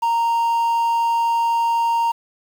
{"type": "tone with quantisation", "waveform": "triangle", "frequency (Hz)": 928, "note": "A#5", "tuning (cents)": -8, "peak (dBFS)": -14, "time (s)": [0.02, 2.12], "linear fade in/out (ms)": 10, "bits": 7, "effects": []}